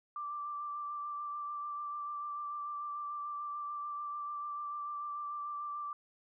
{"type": "tone with vibrato", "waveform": "sine", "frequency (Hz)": 1174.7, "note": "D6", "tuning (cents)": 0, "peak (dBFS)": -37, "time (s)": [0.16, 5.93], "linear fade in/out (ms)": 2, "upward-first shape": "sine", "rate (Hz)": 6.8, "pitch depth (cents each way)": 17, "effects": []}